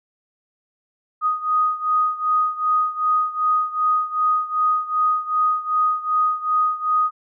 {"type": "beating tone pair", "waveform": "sine", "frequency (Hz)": [1244.5, 1247.1], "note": ["D#6", "D#6"], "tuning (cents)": [0, 4], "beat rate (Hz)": 2.6, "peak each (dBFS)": [-19, -22], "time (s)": [1.21, 7.11], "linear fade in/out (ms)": 50, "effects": []}